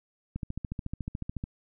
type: click train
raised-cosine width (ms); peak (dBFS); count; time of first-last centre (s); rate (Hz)
5; -21; 16; 0.36-1.439; 13.9
effects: none